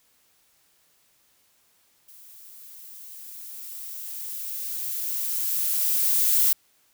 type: noise with level ramp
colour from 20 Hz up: violet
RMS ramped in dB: -49 to -19 dBFS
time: 2.08-6.53 s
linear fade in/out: 5 ms
effects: white hiss -64 dBFS RMS until 6.93 s